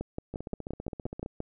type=two click trains; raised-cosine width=2 ms; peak=-20 / -24 dBFS; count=9 / 15; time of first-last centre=0.01-1.404 / 0.34-1.261 s; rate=5.74 / 15.2 Hz; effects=none